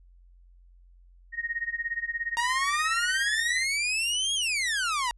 sine tone with tremolo, 1864.7 Hz, A#6, in tune, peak -25 dBFS, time 1.32-3.66 s, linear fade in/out 50 ms, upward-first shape sine, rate 17 Hz, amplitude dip 90%
sawtooth exponential two-way sweep, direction up then down, 932.3 to 3322 to 932.3 Hz, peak -22 dBFS, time 2.37-5.11 s, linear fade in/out 0 ms, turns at 4.34 s
effects added 44 Hz sine -52 dBFS peak until 5.17 s + resampled to 24000 Hz

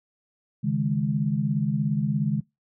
sine chord, C# suspended second, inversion none, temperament equal, 138.59 / 155.56 / 207.7 Hz, C#3 / D#3 / G#3, 0 / 0 / 0 cents, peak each -26 dBFS, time 0.63-2.41 s, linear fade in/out 20 ms, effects noise-tail reverb RT60 0.2 s tail -22 dB re dry

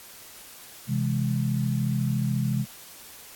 sine chord, C augmented, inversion none, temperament equal, 130.81 / 164.81 / 207.7 Hz, C3 / E3 / G#3, 0 / 0 / 0 cents, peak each -25 / -30 / -28 dBFS, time 0.87-2.66 s, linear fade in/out 50 ms, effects white hiss -46 dBFS RMS until 3.35 s + AAC 64 kbps

